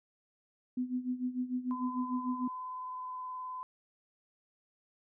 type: tone with tremolo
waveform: sine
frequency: 251.1 Hz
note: B3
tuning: 29 cents sharp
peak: -29 dBFS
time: 0.77-2.48 s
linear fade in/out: 5 ms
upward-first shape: sine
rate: 6.7 Hz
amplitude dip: 80%
type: tone with vibrato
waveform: sine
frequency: 1015 Hz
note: B5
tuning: 47 cents sharp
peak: -38 dBFS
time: 1.71-3.63 s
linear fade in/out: 0 ms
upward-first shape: square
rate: 19 Hz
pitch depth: 11 cents each way
effects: none